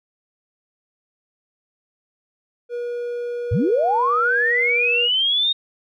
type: tone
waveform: triangle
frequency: 480.9 Hz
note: B4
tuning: 46 cents flat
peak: -22 dBFS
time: 2.69-5.09 s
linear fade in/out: 50 ms
type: linear sweep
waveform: sine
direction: up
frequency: 69.3 to 3729 Hz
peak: -16 dBFS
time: 3.51-5.53 s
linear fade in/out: 10 ms
effects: none